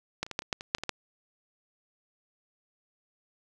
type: clicks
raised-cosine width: 0.2 ms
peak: -13 / -27 / -19 / -11 / -26 / -11 / -22 / -7 / -27 / -16 / -12 dBFS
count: 11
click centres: 0.23 / 0.265 / 0.313 / 0.391 / 0.421 / 0.528 / 0.609 / 0.749 / 0.784 / 0.836 / 0.893 s
effects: none